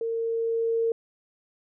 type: tone with level ramp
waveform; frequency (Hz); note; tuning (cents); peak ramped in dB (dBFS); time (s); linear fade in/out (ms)
sine; 457.1; A#4; -34; -26 to -21; 0.01-0.92; 2
effects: none